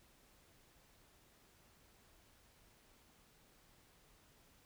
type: silence
effects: pink hiss -68 dBFS RMS until 4.65 s